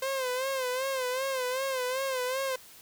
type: tone with vibrato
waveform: sawtooth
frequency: 520 Hz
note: C5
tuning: 11 cents flat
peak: -25 dBFS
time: 0.02-2.56 s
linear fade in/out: 5 ms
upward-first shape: sine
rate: 2.6 Hz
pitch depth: 76 cents each way
effects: white hiss -52 dBFS RMS until 2.81 s